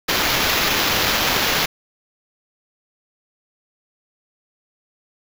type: noise with sample-and-hold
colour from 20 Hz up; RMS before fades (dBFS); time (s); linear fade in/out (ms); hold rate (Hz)
blue; -19; 0.08-1.66; 10; 8820
effects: none